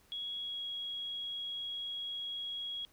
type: tone with pitch glide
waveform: sine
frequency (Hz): 3333 to 3312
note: G#7 to G#7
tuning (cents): +5 to -5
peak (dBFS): -37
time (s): 0.12-2.85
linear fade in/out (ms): 0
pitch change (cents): -10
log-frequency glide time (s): 0.38-0.6
effects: pink hiss -66 dBFS RMS until 2.92 s